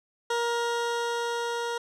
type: tone with level ramp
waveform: 20% pulse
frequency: 471.3 Hz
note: A#4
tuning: 19 cents sharp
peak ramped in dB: -20 to -24 dBFS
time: 0.3-1.78 s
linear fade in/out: 5 ms
effects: low-pass 8000 Hz 12 dB/octave